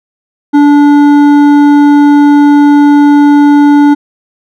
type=tone with hard clipping; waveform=sine; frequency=290 Hz; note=D4; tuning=22 cents flat; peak=-3 dBFS; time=0.53-3.95 s; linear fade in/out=20 ms; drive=9 dB; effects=none